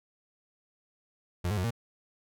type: tone with pitch steps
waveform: 35% pulse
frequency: 88.2 / 104.9 / 91 / 116.4 Hz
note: F2 / G#2 / F#2 / A#2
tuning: +18 / +18 / -28 / -2 cents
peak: -26 dBFS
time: 1.44-1.708 s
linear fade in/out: 10 ms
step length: 67 ms
effects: none